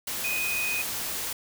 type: tone in noise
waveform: sine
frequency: 2495 Hz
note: D#7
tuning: 4 cents sharp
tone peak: -27 dBFS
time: 0.24-0.82 s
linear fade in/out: 5 ms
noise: white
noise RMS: -32 dBFS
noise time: 0.07-1.33 s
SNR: +2 dB
effects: none